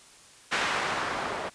blue noise with low-pass filter sweep, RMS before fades -30 dBFS, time 0.51-1.5 s, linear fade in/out 20 ms, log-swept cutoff 1800 to 790 Hz, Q 0.9, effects white hiss -53 dBFS RMS until 1.54 s + resampled to 22050 Hz

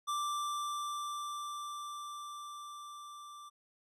square tone with level ramp, 1176 Hz, D6, 2 cents sharp, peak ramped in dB -33 to -49 dBFS, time 0.07-3.5 s, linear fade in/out 20 ms, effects low-pass 12000 Hz 12 dB/octave

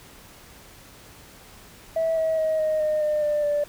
sine tone with pitch steps, 651 / 641.3 / 631.7 / 622.3 / 613 / 603.9 / 594.9 / 586 Hz, E5 / E5 / D#5 / D#5 / D#5 / D5 / D5 / D5, -22 / -48 / +26 / 0 / -26 / +48 / +22 / -4 cents, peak -19 dBFS, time 1.96-3.64 s, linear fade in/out 5 ms, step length 210 ms, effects tanh soft clip ceiling -17 dBFS + pink hiss -48 dBFS RMS until 3.68 s

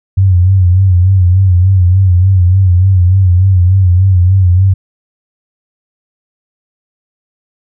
sine tone with vibrato, 92.5 Hz, F#2, in tune, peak -4 dBFS, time 0.17-4.74 s, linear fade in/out 10 ms, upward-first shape sine, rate 3.4 Hz, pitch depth 83 cents each way, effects none

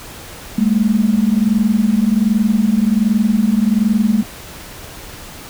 sine tone pair together, 203.6 / 224.9 Hz, G#3 / A3, -34 / +38 cents, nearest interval major second, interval 172 cents, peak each -14 dBFS, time 0.58-4.23 s, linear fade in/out 5 ms, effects pink hiss -34 dBFS RMS until 5.49 s

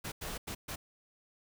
pink noise bursts at uneven times, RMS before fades -40 dBFS, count 4, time 0.04-0.12 / 0.21-0.38 / 0.47-0.55 / 0.68-0.76 s, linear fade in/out 10 ms, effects none

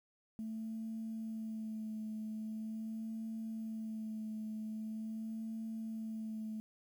sine tone with vibrato, 220 Hz, A3, in tune, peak -38 dBFS, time 0.39-6.6 s, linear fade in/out 0 ms, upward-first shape sine, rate 0.43 Hz, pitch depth 24 cents each way, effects tanh soft clip ceiling -35 dBFS + 11-bit

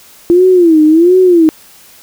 sine tone with vibrato, 337.9 Hz, E4, 43 cents sharp, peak -3 dBFS, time 0.3-1.49 s, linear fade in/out 0 ms, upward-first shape sine, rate 1.4 Hz, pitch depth 170 cents each way, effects white hiss -40 dBFS RMS until 2.02 s

